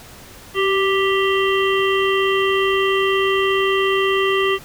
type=harmonic tone with a mistuned harmonic; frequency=392.7 Hz; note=G4; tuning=3 cents sharp; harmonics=1 / 3 / 5 / 7 / 8; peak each=-17 / -22 / -24 / -25 / -26 dBFS; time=0.54-4.59 s; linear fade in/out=50 ms; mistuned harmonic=1; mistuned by=-25 cents; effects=pink hiss -41 dBFS RMS until 4.64 s